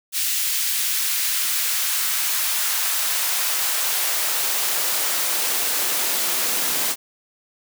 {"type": "noise with high-pass filter sweep", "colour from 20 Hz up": "white", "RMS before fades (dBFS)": -22, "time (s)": [0.12, 6.96], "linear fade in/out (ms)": 50, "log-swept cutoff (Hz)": [2500, 210], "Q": 0.78, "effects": []}